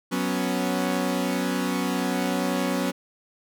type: chord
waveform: sawtooth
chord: F# suspended fourth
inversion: none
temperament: equal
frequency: 185 / 246.9 / 277.2 Hz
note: F#3 / B3 / C#4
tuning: 0 / 0 / 0 cents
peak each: -24 dBFS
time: 0.11-2.92 s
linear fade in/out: 20 ms
effects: none